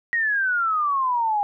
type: exponential sweep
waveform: sine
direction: down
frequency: 1902 to 806 Hz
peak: -19 dBFS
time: 0.13-1.43 s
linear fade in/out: 0 ms
effects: none